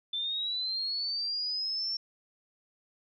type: linear sweep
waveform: sine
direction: up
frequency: 3520 to 5460 Hz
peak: -30 dBFS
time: 0.13-1.97 s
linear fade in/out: 5 ms
effects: none